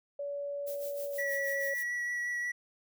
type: tone with pitch glide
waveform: sine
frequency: 570 to 554.4 Hz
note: C#5 to C#5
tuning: +48 to 0 cents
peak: -34 dBFS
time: 0.19-1.74 s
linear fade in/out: 5 ms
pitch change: -48 cents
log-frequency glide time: 1.04-1.42 s
type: noise with tremolo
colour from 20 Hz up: violet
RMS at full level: -43 dBFS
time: 0.66-1.84 s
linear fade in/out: 20 ms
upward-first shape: sine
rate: 6.3 Hz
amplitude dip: 70%
type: tone with vibrato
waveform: triangle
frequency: 1937 Hz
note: B6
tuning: 34 cents flat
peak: -30 dBFS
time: 1.18-2.52 s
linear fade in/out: 10 ms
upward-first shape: triangle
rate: 5.6 Hz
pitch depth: 12 cents each way
effects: none